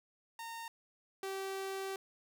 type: tone pair in turn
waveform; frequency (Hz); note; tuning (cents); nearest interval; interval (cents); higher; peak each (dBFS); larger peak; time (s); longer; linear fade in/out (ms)
sawtooth; 918 / 386.8; A#5 / G4; -27 / -23; octave + minor third; 1496; first; -39 / -34; second; 0.39-0.68 / 1.23-1.96; second; 2
effects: none